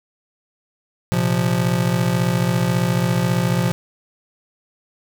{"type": "chord", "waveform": "square", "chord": "Bb suspended second", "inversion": "none", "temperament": "just", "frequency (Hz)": [116.54, 131.11, 174.81], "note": ["Bb2", "C3", "F3"], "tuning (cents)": [0, 4, 2], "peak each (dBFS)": [-23, -23, -20], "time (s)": [1.12, 3.72], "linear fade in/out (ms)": 0, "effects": []}